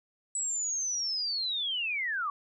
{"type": "linear sweep", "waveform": "sine", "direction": "down", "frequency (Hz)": [7902, 1108.7], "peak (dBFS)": -29, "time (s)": [0.35, 2.3], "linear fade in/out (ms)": 2, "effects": []}